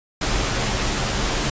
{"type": "noise with comb filter", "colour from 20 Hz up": "pink", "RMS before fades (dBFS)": -22, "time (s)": [0.21, 1.5], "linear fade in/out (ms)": 5, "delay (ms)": 12, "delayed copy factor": -0.6, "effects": ["resampled to 16000 Hz"]}